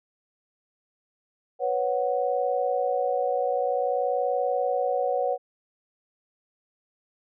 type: chord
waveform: sine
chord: B suspended second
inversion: none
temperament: equal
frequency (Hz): 493.9 / 554.4 / 740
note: B4 / C#5 / F#5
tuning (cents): 0 / 0 / 0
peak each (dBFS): -27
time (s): 1.59-5.38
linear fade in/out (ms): 50
effects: none